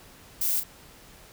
violet noise with echo, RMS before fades -26 dBFS, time 0.41-0.6 s, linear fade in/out 5 ms, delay 36 ms, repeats 1, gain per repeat -9 dB, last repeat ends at 0.636 s, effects pink hiss -51 dBFS RMS until 1.32 s

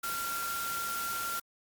sine tone in noise, 1378 Hz, F6, 24 cents flat, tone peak -34 dBFS, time 0.03-1.4 s, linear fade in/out 10 ms, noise white, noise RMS -38 dBFS, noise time 0.03-1.4 s, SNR +1 dB, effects Opus 48 kbps

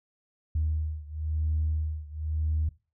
sine beating tone pair, 77.3 / 78.28 Hz, D#2 / D#2, -11 / +11 cents, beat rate 0.98 Hz, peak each -28 / -30 dBFS, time 0.55-2.69 s, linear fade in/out 5 ms, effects noise-tail reverb RT60 0.3 s tail -19 dB re dry + tanh soft clip ceiling -19 dBFS

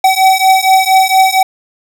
square beating tone pair, 759 / 763.3 Hz, F#5 / G5, +44 / -46 cents, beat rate 4.3 Hz, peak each -10 dBFS, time 0.04-1.43 s, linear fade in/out 5 ms, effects none

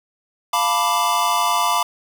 square chord, B half-diminished seventh, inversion second, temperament equal with one note detuned, 698.5 / 888.2 / 987.8 / 1174.7 Hz, F5 / A5 / B5 / D6, 0 / +16 / 0 / 0 cents, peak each -25 / -25 / -21 / -22 dBFS, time 0.53-1.83 s, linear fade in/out 5 ms, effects none

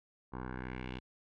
10% pulse tone with low-pass filter sweep, 63.1 Hz, B1, 38 cents sharp, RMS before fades -42 dBFS, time 0.32-1 s, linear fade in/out 20 ms, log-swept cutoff 1100 to 3200 Hz, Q 2.6, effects none

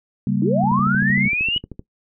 sine chord, G diminished, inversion second, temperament equal, 138.59 / 196 / 233.1 Hz, Db3 / G3 / Bb3, 0 / 0 / 0 cents, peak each -22 / -20 / -23 dBFS, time 0.27-1.28 s, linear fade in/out 2 ms
sine linear sweep, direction up, 277.2 to 2953 Hz, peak -18 dBFS, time 0.42-1.58 s, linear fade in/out 2 ms
click train, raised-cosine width 3 ms, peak -20 dBFS, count 16, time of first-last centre 0.64-1.794 s, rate 13 Hz
effects noise-tail reverb RT60 0.1 s tail -18 dB re dry

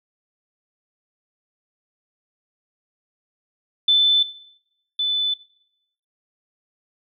sine tone pair in turn, 3520 / 3503 Hz, A7 / A7, 0 / -8 cents, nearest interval unison, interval 8 cents, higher first, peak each -12 / -19 dBFS, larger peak first, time 3.88-4.23 / 4.99-5.34 s, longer neither, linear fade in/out 5 ms, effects noise-tail reverb RT60 0.8 s tail -19 dB re dry

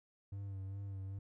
triangle tone with vibrato, 97.8 Hz, G2, 4 cents flat, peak -39 dBFS, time 0.32-1.19 s, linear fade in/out 5 ms, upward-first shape sine, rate 2.5 Hz, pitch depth 36 cents each way, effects none

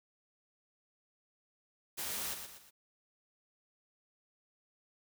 white noise with echo, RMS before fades -39 dBFS, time 1.97-2.35 s, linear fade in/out 20 ms, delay 120 ms, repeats 3, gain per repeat -7 dB, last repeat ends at 2.71 s, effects none

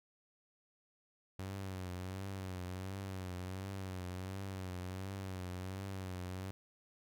sawtooth tone with vibrato, 93.9 Hz, F#2, 26 cents sharp, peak -37 dBFS, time 1.39-6.51 s, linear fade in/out 0 ms, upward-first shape triangle, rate 1.4 Hz, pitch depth 80 cents each way, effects none

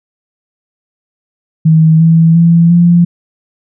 sine tone with pitch steps, 159.5 / 163.79 / 168.21 / 172.73 Hz, D#3 / E3 / E3 / F3, +43 / -11 / +35 / -19 cents, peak -3 dBFS, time 1.65-3.05 s, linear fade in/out 10 ms, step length 350 ms, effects none

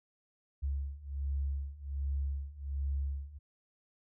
sine beating tone pair, 68.8 / 70.1 Hz, C#2 / C#2, -12 / +20 cents, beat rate 1.3 Hz, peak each -37 / -35 dBFS, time 0.62-3.39 s, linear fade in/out 20 ms, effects none

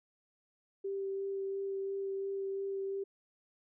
sine tone with vibrato, 391.2 Hz, G4, 4 cents flat, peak -34 dBFS, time 0.84-3.04 s, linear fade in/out 10 ms, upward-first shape sine, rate 2.9 Hz, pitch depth 10 cents each way, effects none

